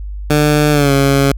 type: tone with pitch glide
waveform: 15% pulse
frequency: 149.3 to 138.5 Hz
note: D3 to C#3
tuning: +29 to -1 cents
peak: -3 dBFS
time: 0.3-1.32 s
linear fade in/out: 5 ms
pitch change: -130 cents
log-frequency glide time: 0.71-0.92 s
effects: added 50 Hz sine -22 dBFS peak until 1.37 s